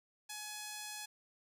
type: tone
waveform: 5% pulse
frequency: 844 Hz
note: G#5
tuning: 28 cents sharp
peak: -31 dBFS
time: 0.29-1.06 s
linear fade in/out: 10 ms
effects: none